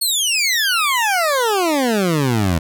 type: exponential sweep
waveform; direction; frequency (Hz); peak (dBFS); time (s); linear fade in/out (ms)
20% pulse; down; 4435 to 79; -10; 0.01-2.59; 10
effects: none